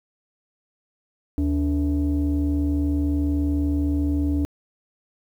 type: tone pair together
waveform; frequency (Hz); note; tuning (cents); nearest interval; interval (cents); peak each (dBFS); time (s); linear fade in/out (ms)
sine; 76.15 / 287.5; D#2 / D4; -37 / -37; octave + major seventh; 2300; -20; 1.38-4.45; 0
effects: tanh soft clip ceiling -16 dBFS + 9-bit